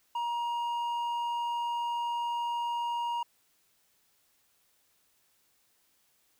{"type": "tone with hard clipping", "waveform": "sine", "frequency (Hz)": 947, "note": "A#5", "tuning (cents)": 27, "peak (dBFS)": -31, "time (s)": [0.15, 3.23], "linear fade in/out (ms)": 5, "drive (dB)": 5, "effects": ["white hiss -70 dBFS RMS until 6.39 s"]}